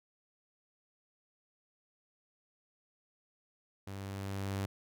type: tone with level ramp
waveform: sawtooth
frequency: 98 Hz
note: G2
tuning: in tune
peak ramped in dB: -38 to -29 dBFS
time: 3.87-4.66 s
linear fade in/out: 5 ms
effects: none